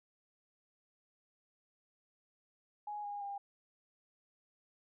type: tone with pitch steps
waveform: sine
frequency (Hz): 833 / 817.7 / 802.8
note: G#5 / G#5 / G5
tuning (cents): +5 / -27 / +41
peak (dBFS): -39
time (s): 2.87-3.38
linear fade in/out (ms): 5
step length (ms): 170
effects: none